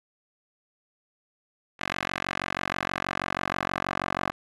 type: tone with band-pass filter sweep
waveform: 10% pulse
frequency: 46.25 Hz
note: F#1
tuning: in tune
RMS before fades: -31 dBFS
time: 1.79-4.32 s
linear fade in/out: 20 ms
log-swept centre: 2000 to 1200 Hz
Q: 1.2
effects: resampled to 24000 Hz